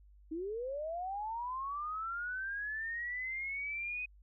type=linear sweep; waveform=sine; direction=up; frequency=305.3 to 2516 Hz; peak=-36 dBFS; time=0.31-4.06 s; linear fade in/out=10 ms; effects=added 50 Hz sine -57 dBFS peak until 4.22 s